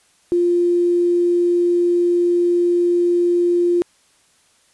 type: tone with quantisation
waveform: sine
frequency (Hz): 349.2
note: F4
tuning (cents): 0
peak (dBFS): -13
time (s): 0.32-3.82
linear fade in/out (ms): 0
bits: 7
effects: white hiss -57 dBFS RMS until 4.73 s + resampled to 24000 Hz